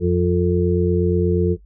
harmonic tone, 88.4 Hz, F2, 22 cents sharp, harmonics 1 / 2 / 4 / 5, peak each -20 / -20 / -20 / -20 dBFS, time 0-1.57 s, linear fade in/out 50 ms, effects noise-tail reverb RT60 0.1 s tail -17 dB re dry + added 50 Hz sine -44 dBFS peak until 1.65 s

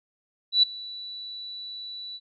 sine tone with ADSR envelope, 3951 Hz, B7, in tune, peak -13 dBFS, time 0.52-2.2 s, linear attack 110 ms, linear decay 7 ms, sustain -22 dB, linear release 45 ms, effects none

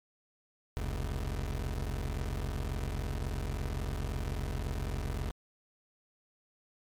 25% pulse tone pair together, 43.66 / 69.3 Hz, F1 / C#2, 0 / 0 cents, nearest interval minor sixth, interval 800 cents, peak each -31 / -33 dBFS, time 0.77-5.31 s, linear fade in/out 0 ms, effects MP3 96 kbps

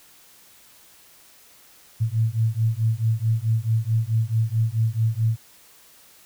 sine beating tone pair, 110 / 114.6 Hz, A2 / A#2, 0 / -29 cents, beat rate 4.6 Hz, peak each -22 dBFS, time 2-5.37 s, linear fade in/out 20 ms, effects white hiss -52 dBFS RMS until 6.25 s

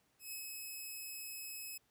5% pulse tone with ADSR envelope, 2569 Hz, E7, 45 cents flat, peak -33 dBFS, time 0.19-1.78 s, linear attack 130 ms, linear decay 110 ms, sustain -2 dB, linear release 8 ms, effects pink hiss -75 dBFS RMS until 1.9 s + high-pass 80 Hz 12 dB/octave

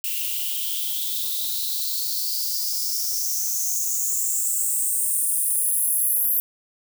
violet noise with high-pass filter sweep, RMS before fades -24 dBFS, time 0.04-6.4 s, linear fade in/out 0 ms, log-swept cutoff 2700 to 12000 Hz, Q 7.3, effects none

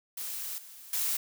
blue noise with level steps, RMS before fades -37 / -49 / -30 dBFS, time 0.17-1.17 s, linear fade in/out 5 ms, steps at 0.58 / 0.93 s, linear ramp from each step 2 ms, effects none

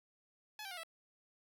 10% pulse tone with pitch steps, 852 / 781.3 / 716.4 / 657 Hz, G#5 / G5 / F5 / E5, +44 / -6 / +44 / -6 cents, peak -36 dBFS, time 0.59-0.834 s, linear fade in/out 2 ms, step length 61 ms, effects none

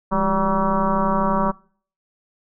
sine tone with frequency modulation, 580 Hz, D5, 22 cents flat, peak -16 dBFS, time 0.11-1.52 s, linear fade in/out 20 ms, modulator 188 Hz, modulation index 3.4, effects noise-tail reverb RT60 0.5 s tail -24 dB re dry

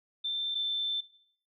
sine tone pair in turn, 3562 / 3545 Hz, A7 / A7, +21 / +12 cents, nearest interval unison, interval 9 cents, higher first, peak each -30 / -28 dBFS, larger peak second, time 0.24-0.55 / 0.55-1.01 s, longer second, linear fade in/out 10 ms, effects noise-tail reverb RT60 0.6 s tail -19 dB re dry

